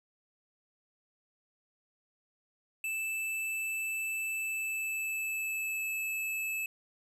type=tone with pitch glide; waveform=square; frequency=2637 to 2610 Hz; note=E7 to E7; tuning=0 to -18 cents; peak=-33 dBFS; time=2.84-6.66 s; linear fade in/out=2 ms; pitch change=-18 cents; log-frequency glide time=4.28-5.87 s; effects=none